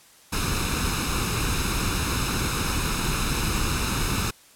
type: noise with comb filter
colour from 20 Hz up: pink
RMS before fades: -25 dBFS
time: 0.32-4.31 s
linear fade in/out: 10 ms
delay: 0.77 ms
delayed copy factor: +0.65
effects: white hiss -53 dBFS RMS until 4.55 s + low-pass 12000 Hz 12 dB/octave